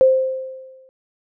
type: tone with exponential decay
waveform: sine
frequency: 523.3 Hz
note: C5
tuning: in tune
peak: -7 dBFS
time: 0.01-0.89 s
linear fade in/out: 0 ms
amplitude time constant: 190 ms
effects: none